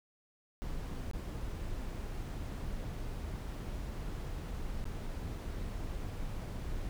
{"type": "noise with dropouts", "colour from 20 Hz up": "brown", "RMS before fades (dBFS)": -39, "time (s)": [0.62, 6.89], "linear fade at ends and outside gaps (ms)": 0, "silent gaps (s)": [[1.112, 1.134], [4.842, 4.854], [5.378, 5.382]], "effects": []}